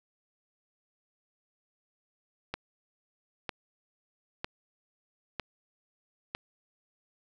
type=click train; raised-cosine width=0.3 ms; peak=-17 dBFS; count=5; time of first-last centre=2.54-6.35 s; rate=1.05 Hz; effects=none